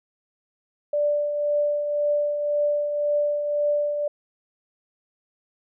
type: tone with tremolo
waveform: sine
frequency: 587.3 Hz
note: D5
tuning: in tune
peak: -18 dBFS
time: 0.93-4.08 s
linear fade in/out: 5 ms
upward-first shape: triangle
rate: 1.9 Hz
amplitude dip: 50%
effects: none